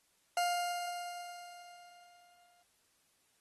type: tone with exponential decay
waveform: 40% pulse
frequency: 704 Hz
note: F5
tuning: 14 cents sharp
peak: -28 dBFS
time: 0.37-2.63 s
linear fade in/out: 2 ms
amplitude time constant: 490 ms
effects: white hiss -73 dBFS RMS until 3.4 s + AAC 32 kbps